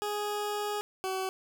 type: tone pair in turn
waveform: 20% pulse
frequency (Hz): 415.3 / 378.4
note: G#4 / F#4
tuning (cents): 0 / +39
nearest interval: major second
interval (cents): 161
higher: first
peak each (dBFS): -26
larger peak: neither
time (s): 0.02-0.81 / 1.04-1.29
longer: first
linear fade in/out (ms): 0
effects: none